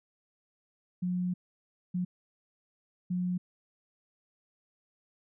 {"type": "tone bursts at uneven times", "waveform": "sine", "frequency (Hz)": 180, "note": "F#3", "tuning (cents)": -47, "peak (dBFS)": -28, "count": 3, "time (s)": [[1.02, 1.34], [1.94, 2.05], [3.1, 3.38]], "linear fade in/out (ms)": 10, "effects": []}